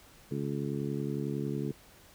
harmonic tone, 70.9 Hz, C#2, 40 cents sharp, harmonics 2 / 3 / 4 / 5 / 6, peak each -35 / -37 / -38 / -39 / -40 dBFS, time 0.31-1.72 s, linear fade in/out 5 ms, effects pink hiss -57 dBFS RMS until 2.14 s

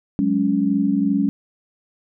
sine chord, F# suspended second, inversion none, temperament equal with one note detuned, 185 / 207.7 / 279.9 Hz, F#3 / G#3 / C#4, 0 / 0 / +17 cents, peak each -23 / -20 / -19 dBFS, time 0.19-1.29 s, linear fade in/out 0 ms, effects none

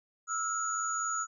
sine tone cluster, 1308 / 1412 / 6810 Hz, E6 / F6 / G#8, -14 / +19 / +42 cents, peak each -33 / -39 / -34 dBFS, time 0.27-1.27 s, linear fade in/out 50 ms, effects none

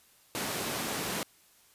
pink high-pass noise, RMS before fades -34 dBFS, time 0.35-1.23 s, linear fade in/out 0 ms, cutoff 170 Hz, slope 12 dB/octave, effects white hiss -62 dBFS RMS until 1.74 s + resampled to 32000 Hz

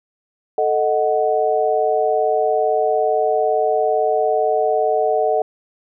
sine chord, D# diminished, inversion second, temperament equal, 440 / 622.3 / 740 Hz, A4 / D#5 / F#5, 0 / 0 / 0 cents, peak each -19 dBFS, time 0.58-5.42 s, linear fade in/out 2 ms, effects none

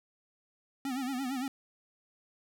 square tone with vibrato, 261.6 Hz, C4, in tune, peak -33 dBFS, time 0.85-1.48 s, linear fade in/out 2 ms, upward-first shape sine, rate 8.8 Hz, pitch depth 110 cents each way, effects none

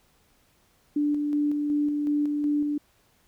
sine tone with tremolo, 293.7 Hz, D4, in tune, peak -21 dBFS, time 0.96-2.78 s, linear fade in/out 5 ms, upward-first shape square, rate 2.7 Hz, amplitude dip 30%, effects pink hiss -64 dBFS RMS until 3.27 s

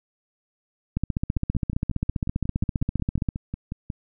two click trains, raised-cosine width 5 ms, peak -11 / -17 dBFS, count 36 / 15, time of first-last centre 0.97-3.288 / 1.37-3.902 s, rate 15.1 / 5.53 Hz, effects none

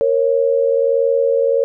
sine tone pair together, 466.2 / 547.6 Hz, A#4 / C#5, 0 / -21 cents, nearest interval minor third, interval 279 cents, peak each -15 dBFS, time 0.01-1.64 s, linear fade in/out 0 ms, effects none

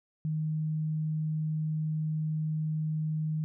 sine tone, 155.6 Hz, D#3, in tune, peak -28 dBFS, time 0.25-3.44 s, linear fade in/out 0 ms, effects none

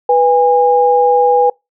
sine tone pair together, 492.8 / 816 Hz, B4 / G#5, -4 / -31 cents, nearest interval major sixth, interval 873 cents, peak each -10 dBFS, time 0.09-1.5 s, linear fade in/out 5 ms, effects noise-tail reverb RT60 0.2 s tail -26 dB re dry

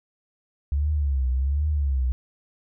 sine tone with vibrato, 69.3 Hz, C#2, in tune, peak -20 dBFS, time 0.72-2.12 s, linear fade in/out 0 ms, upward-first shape triangle, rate 1.3 Hz, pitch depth 180 cents each way, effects none

